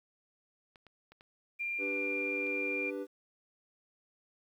clicks, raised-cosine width 0.3 ms, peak -39 dBFS, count 5, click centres 0.758 / 0.867 / 1.12 / 1.209 / 2.468 s
sine tone, 2388 Hz, D7, 28 cents sharp, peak -33 dBFS, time 1.59-2.91 s, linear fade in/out 20 ms
triangle chord, G major, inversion second, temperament equal, 293.7 / 392 / 493.9 Hz, D4 / G4 / B4, 0 / 0 / 0 cents, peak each -38 dBFS, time 1.78-3.07 s, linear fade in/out 50 ms
effects 11-bit

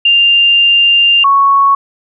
sine tone pair in turn, 2794 / 1108.8 Hz, F7 / C#6, 0 / 0 cents, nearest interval octave + major third, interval 1600 cents, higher first, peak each -5 dBFS, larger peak neither, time 0.05-1.24 / 1.24-1.75 s, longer first, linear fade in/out 5 ms, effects none

